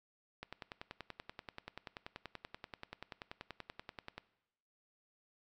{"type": "click train", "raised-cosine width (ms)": 0.3, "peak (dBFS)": -28, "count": 40, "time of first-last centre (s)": [0.43, 4.18], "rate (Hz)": 10.4, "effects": ["noise-tail reverb RT60 0.9 s tail -19 dB re dry"]}